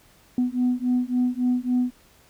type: beating tone pair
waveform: sine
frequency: 246.9 / 250.5 Hz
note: B3 / B3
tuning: 0 / +25 cents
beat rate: 3.6 Hz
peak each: -22 dBFS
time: 0.38-1.91 s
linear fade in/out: 2 ms
effects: tanh soft clip ceiling -15 dBFS + pink hiss -56 dBFS RMS until 2.29 s